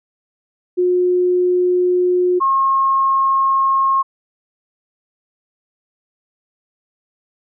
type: tone pair in turn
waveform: sine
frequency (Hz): 360 / 1078.8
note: F#4 / C#6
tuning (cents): -47 / -47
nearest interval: octave + perfect fifth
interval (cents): 1900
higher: second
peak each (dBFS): -12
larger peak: neither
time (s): 0.77-2.4 / 2.4-4.03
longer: neither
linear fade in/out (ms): 20
effects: none

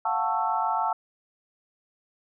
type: tone cluster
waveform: sine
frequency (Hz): 701 / 748 / 887 / 1107 / 1325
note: F5 / F#5 / A5 / C#6 / E6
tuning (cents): +6 / +19 / +14 / -3 / +9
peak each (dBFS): -32 / -31 / -26 / -33 / -30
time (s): 0.05-0.93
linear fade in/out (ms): 5
effects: none

